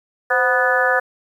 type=harmonic tone with a mistuned harmonic; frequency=246.9 Hz; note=B3; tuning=in tune; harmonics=2 / 3 / 4 / 5 / 6 / 7; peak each=-20 / -22 / -26 / -24 / -20 / -19 dBFS; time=0.3-1 s; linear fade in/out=10 ms; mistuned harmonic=2; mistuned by=+79 cents; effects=8-bit